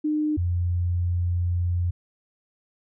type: tone pair in turn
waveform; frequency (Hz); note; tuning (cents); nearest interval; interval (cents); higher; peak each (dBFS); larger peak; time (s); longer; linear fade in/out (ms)
sine; 303.6 / 87.89; D#4 / F2; -42 / +12; octave + major sixth; 2146; first; -21; neither; 0.04-0.37 / 0.37-1.91; second; 10
effects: none